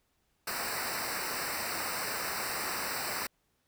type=noise with comb filter; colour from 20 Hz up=pink; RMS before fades=-35 dBFS; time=0.47-3.27 s; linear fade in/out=5 ms; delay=0.3 ms; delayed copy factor=-1; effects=pink hiss -75 dBFS RMS until 3.67 s